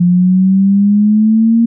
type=exponential sweep; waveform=sine; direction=up; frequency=174.61 to 233.1 Hz; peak=-6 dBFS; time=0-1.66 s; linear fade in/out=10 ms; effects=none